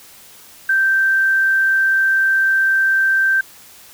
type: tone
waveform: sine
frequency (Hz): 1564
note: G6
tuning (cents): -4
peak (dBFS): -12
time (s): 0.69-3.41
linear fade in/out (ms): 5
effects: white hiss -43 dBFS RMS until 3.93 s